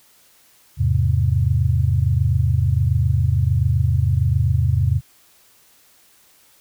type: chord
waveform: sine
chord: E augmented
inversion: none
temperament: equal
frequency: 82.41 / 103.83 / 130.81 Hz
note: E2 / G#2 / B#2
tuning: 0 / 0 / 0 cents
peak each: -19 dBFS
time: 0.77-5.01 s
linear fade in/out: 50 ms
effects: white hiss -54 dBFS RMS until 6.6 s